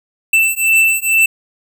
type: beating tone pair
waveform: square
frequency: 2661 / 2663.2 Hz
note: E7 / E7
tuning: +16 / +17 cents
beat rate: 2.2 Hz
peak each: -14 dBFS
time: 0.33-1.26 s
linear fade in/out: 5 ms
effects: none